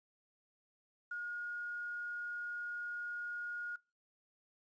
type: tone with quantisation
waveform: sine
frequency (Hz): 1434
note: F6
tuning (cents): +45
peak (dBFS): -38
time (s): 1.11-3.76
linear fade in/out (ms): 5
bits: 11
effects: noise-tail reverb RT60 0.3 s tail -25 dB re dry + resampled to 16000 Hz